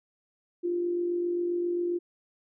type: tone with amplitude modulation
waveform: sine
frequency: 349.2 Hz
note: F4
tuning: in tune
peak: -24 dBFS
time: 0.63-1.99 s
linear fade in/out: 20 ms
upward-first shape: sine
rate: 47.5 Hz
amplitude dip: 40%
effects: none